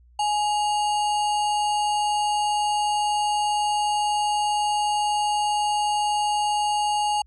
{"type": "tone with sample-and-hold", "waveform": "sine", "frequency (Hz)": 836, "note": "G#5", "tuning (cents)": 11, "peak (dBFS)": -20, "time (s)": [0.19, 7.22], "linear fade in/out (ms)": 5, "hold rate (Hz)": 3675, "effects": ["added 60 Hz sine -51 dBFS peak until 7.26 s", "resampled to 24000 Hz"]}